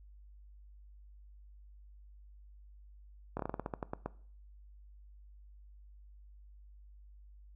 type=slowing click train; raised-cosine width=1 ms; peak=-22 dBFS; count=12; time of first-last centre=3.37-4.06 s; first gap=24 ms; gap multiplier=1.18; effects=noise-tail reverb RT60 0.5 s tail -19 dB re dry + added 50 Hz sine -53 dBFS peak until 7.55 s